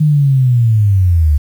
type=linear sweep; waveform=sine; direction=down; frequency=155.2 to 71.1 Hz; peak=-7 dBFS; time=0-1.38 s; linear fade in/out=10 ms; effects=7-bit